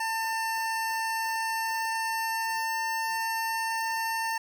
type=tone with pitch glide; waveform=25% pulse; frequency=897 to 902.2 Hz; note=A5 to A5; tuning=+33 to +43 cents; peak=-24 dBFS; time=0-4.38 s; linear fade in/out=5 ms; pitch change=+10 cents; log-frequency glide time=1.02-4.16 s; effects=none